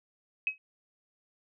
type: tone with exponential decay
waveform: sine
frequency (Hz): 2550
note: D#7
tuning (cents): +42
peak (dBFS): -22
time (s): 0.47-0.58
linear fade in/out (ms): 1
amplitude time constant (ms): 22
effects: none